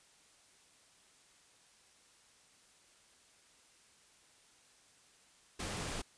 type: noise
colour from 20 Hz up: pink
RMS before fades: -40 dBFS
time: 5.59-6.02 s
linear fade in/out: 10 ms
effects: white hiss -65 dBFS RMS until 6.17 s + resampled to 22050 Hz